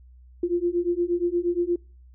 sine beating tone pair, 344.1 / 352.6 Hz, F4 / F4, -26 / +17 cents, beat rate 8.5 Hz, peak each -25 / -24 dBFS, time 0.43-1.76 s, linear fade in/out 5 ms, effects noise-tail reverb RT60 0.4 s tail -26 dB re dry + added 62 Hz sine -47 dBFS peak until 2.14 s

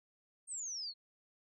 sine exponential sweep, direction down, 8730 to 4198 Hz, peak -39 dBFS, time 0.47-0.94 s, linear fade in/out 50 ms, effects none

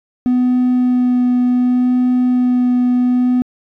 triangle tone with vibrato, 249 Hz, B3, 14 cents sharp, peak -8 dBFS, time 0.26-3.42 s, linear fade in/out 0 ms, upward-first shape sine, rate 0.68 Hz, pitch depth 10 cents each way, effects tanh soft clip ceiling -5 dBFS

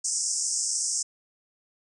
white band-pass noise, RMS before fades -28 dBFS, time 0.04-1.03 s, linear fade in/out 10 ms, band 5200 to 8900 Hz, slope 96 dB/octave, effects none

